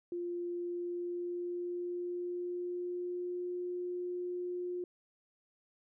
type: tone with pitch glide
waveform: sine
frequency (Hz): 349.2 to 356.7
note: F4 to F4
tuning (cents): 0 to +37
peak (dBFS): -35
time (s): 0.12-4.84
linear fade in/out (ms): 2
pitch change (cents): +37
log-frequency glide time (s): 0.47-3.53
effects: none